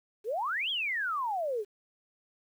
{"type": "exponential two-way sweep", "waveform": "sine", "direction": "up then down", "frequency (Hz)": [392, 3374, 392], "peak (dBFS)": -29, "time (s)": [0.24, 1.65], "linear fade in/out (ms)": 50, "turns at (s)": 0.7, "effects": ["10-bit"]}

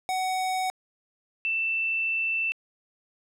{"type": "tone pair in turn", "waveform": ["square", "sine"], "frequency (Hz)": [748, 2666], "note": ["F#5", "E7"], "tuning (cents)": [19, 19], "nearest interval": "octave + minor seventh", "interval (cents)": 2200, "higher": "second", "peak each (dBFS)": [-26, -24], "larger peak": "second", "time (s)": [[0.09, 0.7], [1.45, 2.52]], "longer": "second", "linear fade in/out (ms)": 0, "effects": ["low-pass 12000 Hz 12 dB/octave"]}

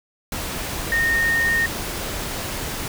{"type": "tone in noise", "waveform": "sine", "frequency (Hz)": 1842, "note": "A#6", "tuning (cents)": -21, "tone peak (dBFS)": -17, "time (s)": [0.92, 1.66], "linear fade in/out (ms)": 2, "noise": "pink", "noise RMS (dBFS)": -28, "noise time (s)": [0.32, 2.88], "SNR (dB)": 8, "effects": []}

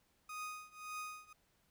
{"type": "tone with tremolo", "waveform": "30% pulse", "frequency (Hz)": 1244.5, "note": "D#6", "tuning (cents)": 0, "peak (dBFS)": -38, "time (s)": [0.29, 1.33], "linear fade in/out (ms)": 5, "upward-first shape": "triangle", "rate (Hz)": 1.8, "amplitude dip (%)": 95, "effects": ["pink hiss -75 dBFS RMS until 1.7 s"]}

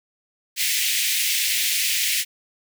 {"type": "high-pass noise", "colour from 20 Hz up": "pink", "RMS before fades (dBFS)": -22, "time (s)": [0.56, 2.25], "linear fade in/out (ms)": 50, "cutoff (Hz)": 2000, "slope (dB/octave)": 48, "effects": []}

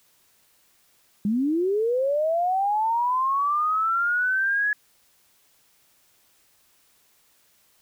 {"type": "linear sweep", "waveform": "sine", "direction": "up", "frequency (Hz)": [196, 1698], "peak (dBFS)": -20, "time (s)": [1.25, 4.73], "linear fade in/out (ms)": 2, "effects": ["white hiss -62 dBFS RMS until 7.81 s"]}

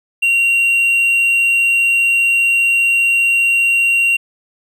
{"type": "tone", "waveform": "triangle", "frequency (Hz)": 2755, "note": "F7", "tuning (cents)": -24, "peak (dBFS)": -9, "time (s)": [0.22, 4.17], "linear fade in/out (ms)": 10, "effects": []}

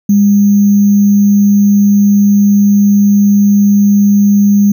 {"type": "tone with sample-and-hold", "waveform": "sine", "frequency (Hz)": 202.7, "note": "G#3", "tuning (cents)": -42, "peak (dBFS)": -4, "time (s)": [0.09, 4.72], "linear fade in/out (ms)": 5, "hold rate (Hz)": 6300, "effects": []}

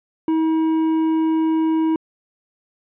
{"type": "tone with hard clipping", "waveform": "triangle", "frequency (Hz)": 320, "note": "D#4", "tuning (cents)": 49, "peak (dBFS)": -17, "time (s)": [0.28, 1.96], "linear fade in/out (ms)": 2, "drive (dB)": 9, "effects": ["resampled to 8000 Hz"]}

